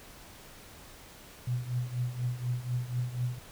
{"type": "tone with tremolo", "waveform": "sine", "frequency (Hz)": 123.47, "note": "B2", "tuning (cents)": 0, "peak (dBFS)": -26, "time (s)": [1.47, 3.39], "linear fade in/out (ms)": 5, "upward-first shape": "triangle", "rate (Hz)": 4.1, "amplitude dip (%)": 85, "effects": ["pink hiss -51 dBFS RMS until 3.51 s"]}